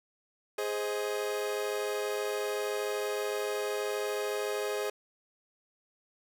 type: chord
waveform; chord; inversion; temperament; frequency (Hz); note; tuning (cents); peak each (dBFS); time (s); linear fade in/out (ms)
40% pulse; Ab major; none; equal with one note detuned; 415.3 / 523.3 / 629.5; Ab4 / C5 / Eb5; 0 / 0 / +20; -32 / -36 / -38; 0.58-4.9; 5
effects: none